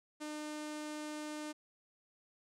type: tone with low-pass filter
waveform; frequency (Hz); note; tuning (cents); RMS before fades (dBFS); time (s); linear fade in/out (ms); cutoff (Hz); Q
sawtooth; 302.4; D#4; -49; -43; 0.2-1.53; 20; 8800; 1.5
effects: none